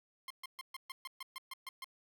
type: tone bursts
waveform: 15% pulse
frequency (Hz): 1056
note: C6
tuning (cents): +16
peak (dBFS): -36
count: 11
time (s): 0.28-1.844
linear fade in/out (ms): 2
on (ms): 24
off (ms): 130
effects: none